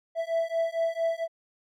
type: beating tone pair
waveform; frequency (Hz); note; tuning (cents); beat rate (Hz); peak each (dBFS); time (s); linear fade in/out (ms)
triangle; 659.3 / 663.7; E5 / E5; 0 / +12; 4.4; -26; 0.15-1.28; 50
effects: MP3 96 kbps